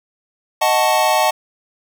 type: chord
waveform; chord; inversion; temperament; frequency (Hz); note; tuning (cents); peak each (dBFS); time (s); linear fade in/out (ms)
square; D# half-diminished seventh; none; equal; 622.3 / 740 / 880 / 1108.7; D#5 / F#5 / A5 / C#6; 0 / 0 / 0 / 0; -19 / -19 / -18 / -23; 0.61-1.31; 10
effects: none